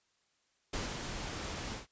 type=noise with ADSR envelope; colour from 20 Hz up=pink; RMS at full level=-36 dBFS; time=0.73-1.87 s; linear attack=7 ms; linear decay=200 ms; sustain=-4 dB; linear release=140 ms; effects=white hiss -75 dBFS RMS until 1.91 s + resampled to 16000 Hz